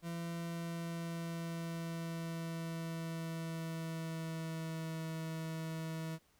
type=tone with pitch glide; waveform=40% pulse; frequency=168.7 to 161.17 Hz; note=E3 to E3; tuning=+40 to -39 cents; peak=-38 dBFS; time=0.02-6.19 s; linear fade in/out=50 ms; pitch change=-79 cents; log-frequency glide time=0.34-5.03 s; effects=pink hiss -71 dBFS RMS until 6.39 s